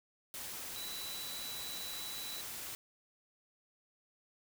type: tone in noise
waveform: sine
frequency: 3951 Hz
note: B7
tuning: in tune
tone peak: -44 dBFS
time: 0.76-2.41 s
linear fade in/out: 0 ms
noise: white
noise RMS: -44 dBFS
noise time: 0.34-2.75 s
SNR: -3 dB
effects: none